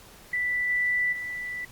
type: tone with level steps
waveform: sine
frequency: 1975.5 Hz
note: B6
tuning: in tune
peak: -24 / -22 / -31 dBFS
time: 0.33-1.65 s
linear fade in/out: 5 ms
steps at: 0.69 / 1.12 s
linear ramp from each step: 10 ms
effects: pink hiss -50 dBFS RMS until 1.71 s + Opus 48 kbps